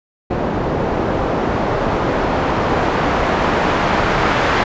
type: noise with low-pass filter sweep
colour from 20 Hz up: white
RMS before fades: -17 dBFS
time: 0.3-4.64 s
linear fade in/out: 10 ms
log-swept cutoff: 580 to 1400 Hz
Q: 0.75
effects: resampled to 16000 Hz